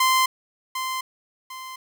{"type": "tone with echo", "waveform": "sawtooth", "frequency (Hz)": 1039, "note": "C6", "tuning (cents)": -12, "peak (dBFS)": -13, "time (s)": [0, 0.26], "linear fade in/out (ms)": 5, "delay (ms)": 750, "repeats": 2, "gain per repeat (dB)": -9, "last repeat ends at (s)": 1.76, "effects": ["9-bit"]}